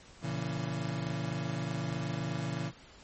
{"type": "chord", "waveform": "35% pulse", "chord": "A# diminished", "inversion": "none", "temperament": "just", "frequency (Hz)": [116.54, 139.85, 167.82], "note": ["A#2", "C#3", "E3"], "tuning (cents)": [0, 16, 31], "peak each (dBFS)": [-37, -35, -35], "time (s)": [0.21, 2.72], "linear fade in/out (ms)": 50, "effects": ["pink hiss -55 dBFS RMS until 3.03 s", "MP3 32 kbps"]}